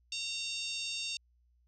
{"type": "harmonic tone", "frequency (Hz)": 917, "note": "A#5", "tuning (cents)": -29, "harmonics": [3, 4, 5, 6, 7, 8, 9], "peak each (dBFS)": [-40, -40, -42, -44, -47, -50, -51], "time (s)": [0.12, 1.17], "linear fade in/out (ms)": 2, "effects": ["added 60 Hz sine -66 dBFS peak until 1.67 s"]}